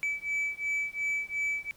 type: beating tone pair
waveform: sine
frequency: 2300 / 2302.8 Hz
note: D7 / D7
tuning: -37 / -35 cents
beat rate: 2.8 Hz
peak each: -30 dBFS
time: 0.03-1.71 s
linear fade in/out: 0 ms
effects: tanh soft clip ceiling -26 dBFS + pink hiss -59 dBFS RMS until 1.76 s